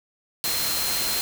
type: tone in noise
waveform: sine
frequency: 4163 Hz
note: C8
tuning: 10 cents flat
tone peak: -29 dBFS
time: 0.44-1.21 s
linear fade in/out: 0 ms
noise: white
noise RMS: -26 dBFS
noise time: 0.44-1.21 s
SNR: -6 dB
effects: none